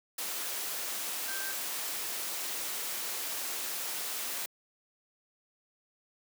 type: tone in noise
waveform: sine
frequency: 1568 Hz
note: G6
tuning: in tune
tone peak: -39 dBFS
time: 1.28-1.52 s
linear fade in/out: 5 ms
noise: white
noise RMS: -36 dBFS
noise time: 0.18-4.46 s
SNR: -6 dB
effects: high-pass 300 Hz 12 dB/octave